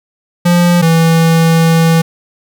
square tone pair in turn, 174.61 / 164.3 Hz, F3 / E3, 0 / -5 cents, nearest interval minor second, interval 105 cents, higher first, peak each -7 dBFS, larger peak neither, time 0.45-0.82 / 0.82-2.02 s, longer second, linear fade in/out 10 ms, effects 8-bit

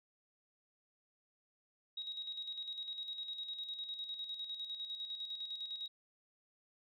sine tone with tremolo, 3800 Hz, A#7, 33 cents sharp, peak -39 dBFS, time 1.97-5.88 s, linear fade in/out 5 ms, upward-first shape square, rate 9.9 Hz, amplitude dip 50%, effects none

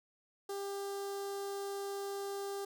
sawtooth tone with notch filter, 397.7 Hz, G4, 25 cents sharp, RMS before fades -40 dBFS, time 0.49-2.65 s, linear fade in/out 5 ms, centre 2300 Hz, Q 0.82, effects none

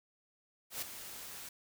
white noise with ADSR envelope, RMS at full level -37 dBFS, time 0.7-1.49 s, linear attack 120 ms, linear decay 7 ms, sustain -10 dB, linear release 4 ms, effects none

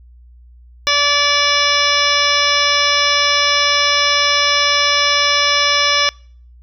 harmonic tone, 578 Hz, D5, 28 cents flat, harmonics 1 / 2 / 3 / 4 / 5 / 6 / 7 / 9 / 10, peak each -23 / -19 / -21 / -19 / -22 / -19 / -23 / -19 / -25 dBFS, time 0.87-6.09 s, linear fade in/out 0 ms, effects noise-tail reverb RT60 0.5 s tail -26 dB re dry + added 60 Hz sine -40 dBFS peak until 6.62 s

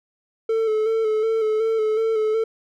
triangle tone with vibrato, 440 Hz, A4, in tune, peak -16 dBFS, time 0.49-2.44 s, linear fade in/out 5 ms, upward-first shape square, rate 2.7 Hz, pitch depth 30 cents each way, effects none

